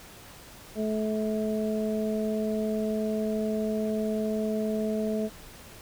harmonic tone, 216.1 Hz, A3, 31 cents flat, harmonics 1 / 2 / 3, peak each -28 / -31 / -33 dBFS, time 0.75-5.3 s, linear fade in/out 50 ms, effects pink hiss -48 dBFS RMS until 5.81 s

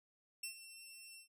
15% pulse tone with ADSR envelope, 2702 Hz, E7, 42 cents sharp, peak -33 dBFS, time 0.43-1.28 s, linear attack 6 ms, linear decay 100 ms, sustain -13 dB, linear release 100 ms, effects none

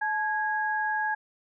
sine tone pair together, 861 / 1649 Hz, A5 / G#6, -38 / -13 cents, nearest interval major seventh, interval 1125 cents, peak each -28 dBFS, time 0.01-1.15 s, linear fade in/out 10 ms, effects none

